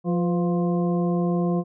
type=harmonic tone with a mistuned harmonic; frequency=175.4 Hz; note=F3; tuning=8 cents sharp; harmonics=1 / 2 / 3 / 4 / 6; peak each=-21 / -27 / -31 / -33 / -37 dBFS; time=0.04-1.64 s; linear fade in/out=50 ms; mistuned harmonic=3; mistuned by=-60 cents; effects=none